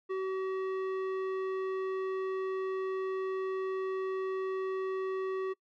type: tone with low-pass filter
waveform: square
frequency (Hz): 379.6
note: F#4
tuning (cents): +44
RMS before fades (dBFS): -34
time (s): 0.09-5.54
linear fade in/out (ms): 20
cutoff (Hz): 1600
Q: 0.79
effects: noise-tail reverb RT60 0.1 s tail -24 dB re dry